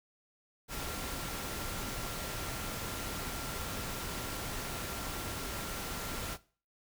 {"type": "tone in noise", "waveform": "sine", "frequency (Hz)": 1373, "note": "F6", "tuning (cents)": -30, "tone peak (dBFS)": -49, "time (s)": [0.68, 6.38], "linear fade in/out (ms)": 50, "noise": "pink", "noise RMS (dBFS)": -39, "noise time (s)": [0.68, 6.38], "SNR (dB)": -13, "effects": ["noise-tail reverb RT60 0.4 s tail -19 dB re dry"]}